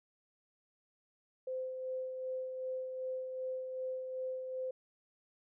sine tone with tremolo, 516 Hz, C5, 24 cents flat, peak -35 dBFS, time 1.47-4.71 s, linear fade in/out 5 ms, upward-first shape sine, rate 2.6 Hz, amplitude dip 40%, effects none

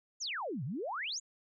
sine exponential two-way sweep, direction down then up, 7300 to 114.1 to 7300 Hz, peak -35 dBFS, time 0.2-1.2 s, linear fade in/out 20 ms, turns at 0.64 s, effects none

